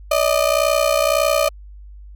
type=ring-modulated tone; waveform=35% pulse; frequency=607 Hz; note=D#5; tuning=43 cents flat; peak=-10 dBFS; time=0.11-1.49 s; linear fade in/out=5 ms; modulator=30.9 Hz; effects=added 50 Hz sine -36 dBFS peak until 2.15 s